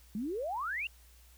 sine exponential sweep, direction up, 196 to 2852 Hz, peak -33 dBFS, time 0.15-0.87 s, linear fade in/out 2 ms, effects added 60 Hz sine -57 dBFS peak until 1.37 s + white hiss -63 dBFS RMS until 1.37 s

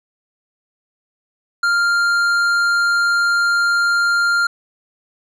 triangle tone with tanh clipping, 1396.9 Hz, F6, in tune, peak -15 dBFS, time 1.63-4.47 s, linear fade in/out 5 ms, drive 14 dB, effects none

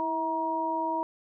sine tone cluster, 326 / 646 / 949 Hz, E4 / E5 / A#5, -19 / -35 / +31 cents, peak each -34 / -34 / -28 dBFS, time 0-1.03 s, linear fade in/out 0 ms, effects none

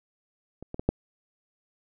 clicks, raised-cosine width 2 ms, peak -27 / -21 / -18 / -8 dBFS, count 4, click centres 0.626 / 0.744 / 0.795 / 0.89 s, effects none

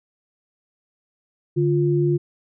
sine tone pair together, 145.89 / 350 Hz, D3 / F4, -11 / +4 cents, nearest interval octave + minor third, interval 1515 cents, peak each -19 dBFS, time 1.56-2.18 s, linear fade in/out 20 ms, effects none

